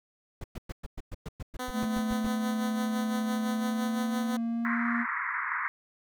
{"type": "noise bursts", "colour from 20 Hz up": "brown", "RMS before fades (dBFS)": -36, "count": 14, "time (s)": [0.41, 2.274], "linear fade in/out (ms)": 5, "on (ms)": 31, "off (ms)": 110}
{"type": "tone with tremolo", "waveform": "10% pulse", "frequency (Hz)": 252.1, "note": "B3", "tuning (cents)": 36, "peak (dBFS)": -24, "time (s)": [1.59, 4.37], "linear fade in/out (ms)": 5, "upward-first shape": "sine", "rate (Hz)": 5.9, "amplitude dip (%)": 50}
{"type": "tone with pitch glide", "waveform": "triangle", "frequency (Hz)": [220, 235.8], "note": ["A3", "A#3"], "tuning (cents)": [0, 20], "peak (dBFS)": -26, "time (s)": [1.72, 5.06], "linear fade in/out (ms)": 50, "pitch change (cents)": 120, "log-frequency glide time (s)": [3.47, 4.88]}
{"type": "band-pass noise", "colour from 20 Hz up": "white", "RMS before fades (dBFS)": -32, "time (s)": [4.65, 5.68], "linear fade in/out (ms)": 0, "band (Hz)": [970, 2100], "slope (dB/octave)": 96}
{"effects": []}